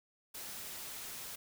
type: noise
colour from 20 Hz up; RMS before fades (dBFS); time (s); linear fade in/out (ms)
white; -45; 0.34-1.36; 10
effects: none